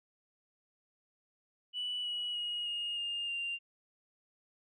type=tone with pitch steps; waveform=sine; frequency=2960 / 2924 / 2889 / 2854 / 2820 / 2786 Hz; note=F#7 / F#7 / F#7 / F7 / F7 / F7; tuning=0 / -21 / -42 / +37 / +16 / -5 cents; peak=-33 dBFS; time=1.73-3.59 s; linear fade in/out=50 ms; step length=310 ms; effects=tanh soft clip ceiling -30 dBFS